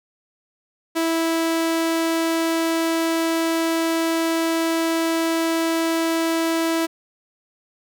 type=tone; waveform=sawtooth; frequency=328.3 Hz; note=E4; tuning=7 cents flat; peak=-15 dBFS; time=0.95-6.87 s; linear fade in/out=20 ms; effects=none